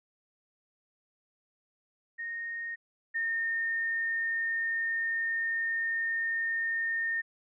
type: tone pair in turn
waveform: sine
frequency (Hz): 1853 / 1827.5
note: A#6 / A#6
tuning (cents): -11 / -35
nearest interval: unison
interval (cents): 24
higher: first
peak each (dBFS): -34 / -28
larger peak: second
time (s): 2.18-2.76 / 3.14-7.22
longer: second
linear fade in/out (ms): 20
effects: none